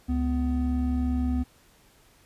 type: tone pair together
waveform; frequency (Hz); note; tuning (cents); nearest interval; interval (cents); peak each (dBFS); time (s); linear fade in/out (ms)
triangle; 70.2 / 250; C#2 / B3; +22 / +21; octave + minor seventh; 2199; -24; 0.08-1.44; 20
effects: pink hiss -59 dBFS RMS until 2.25 s + resampled to 32000 Hz